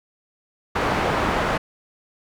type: low-pass noise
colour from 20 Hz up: white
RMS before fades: -22 dBFS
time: 0.75-1.58 s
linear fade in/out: 10 ms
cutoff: 1200 Hz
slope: 12 dB/octave
effects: none